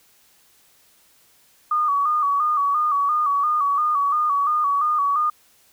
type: tone with vibrato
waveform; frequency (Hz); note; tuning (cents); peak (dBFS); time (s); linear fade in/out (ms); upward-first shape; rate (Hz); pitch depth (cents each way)
sine; 1174.7; D6; 0; -17; 1.71-5.3; 5; square; 2.9; 66
effects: white hiss -57 dBFS RMS until 5.72 s